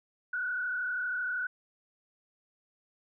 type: tone with frequency modulation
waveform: sine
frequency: 1474 Hz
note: F#6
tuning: 7 cents flat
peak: -30 dBFS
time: 0.33-1.47 s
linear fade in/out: 5 ms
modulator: 32.7 Hz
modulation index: 1.3
effects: none